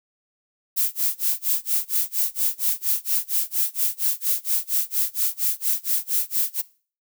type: noise with tremolo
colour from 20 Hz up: violet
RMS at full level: -20 dBFS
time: 0.76-6.62 s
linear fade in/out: 20 ms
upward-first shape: sine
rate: 4.3 Hz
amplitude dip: 100%
effects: noise-tail reverb RT60 0.4 s tail -20 dB re dry